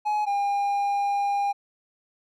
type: tone pair in turn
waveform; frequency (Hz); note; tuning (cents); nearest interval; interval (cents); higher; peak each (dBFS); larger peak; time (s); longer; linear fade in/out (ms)
triangle; 842 / 805.8; G#5 / G5; +24 / +48; minor second; 76; first; -20; neither; 0.05-0.26 / 0.26-1.53; second; 20
effects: none